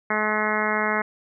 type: harmonic tone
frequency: 213.5 Hz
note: G#3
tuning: 48 cents sharp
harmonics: 1 / 2 / 3 / 4 / 5 / 6 / 7 / 8 / 9 / 10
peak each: -30 / -30 / -30 / -30 / -30 / -30 / -30 / -30 / -30 / -30 dBFS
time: 0.1-1.02 s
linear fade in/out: 5 ms
effects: none